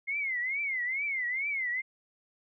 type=tone with vibrato; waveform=sine; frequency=2116 Hz; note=C7; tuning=19 cents sharp; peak=-29 dBFS; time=0.07-1.82 s; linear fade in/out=20 ms; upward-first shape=triangle; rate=2.3 Hz; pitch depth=190 cents each way; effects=none